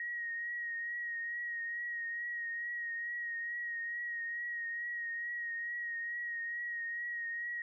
sine tone with vibrato, 1885 Hz, A#6, 19 cents sharp, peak -36 dBFS, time 0-7.62 s, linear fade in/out 2 ms, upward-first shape triangle, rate 2.3 Hz, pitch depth 33 cents each way, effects none

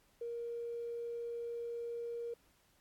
triangle tone with tanh clipping, 470.2 Hz, A#4, 15 cents sharp, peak -38 dBFS, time 0.21-2.34 s, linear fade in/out 5 ms, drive 2 dB, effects pink hiss -71 dBFS RMS until 2.8 s + AAC 64 kbps

